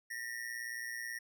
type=ring-modulated tone; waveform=square; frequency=1870 Hz; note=A#6; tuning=5 cents sharp; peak=-37 dBFS; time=0.1-1.19 s; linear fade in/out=10 ms; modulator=59.2 Hz; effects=none